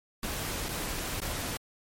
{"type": "noise with dropouts", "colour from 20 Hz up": "pink", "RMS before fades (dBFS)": -34, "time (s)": [0.23, 1.57], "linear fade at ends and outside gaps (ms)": 2, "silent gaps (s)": [[0.686, 0.69], [1.203, 1.217]], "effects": ["MP3 64 kbps"]}